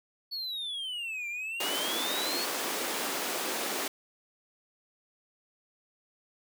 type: exponential two-way sweep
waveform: triangle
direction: down then up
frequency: 4470 to 2349 to 4470 Hz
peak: -32 dBFS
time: 0.31-2.46 s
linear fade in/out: 20 ms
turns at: 1.28 s
type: high-pass noise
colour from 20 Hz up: pink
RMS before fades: -33 dBFS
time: 1.6-3.88 s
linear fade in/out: 5 ms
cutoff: 280 Hz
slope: 24 dB/octave
effects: none